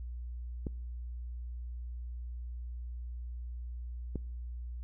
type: clicks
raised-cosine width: 3 ms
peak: -23 dBFS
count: 2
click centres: 0.668 / 4.157 s
effects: noise-tail reverb RT60 0.8 s tail -26 dB re dry + added 60 Hz sine -38 dBFS peak until 4.83 s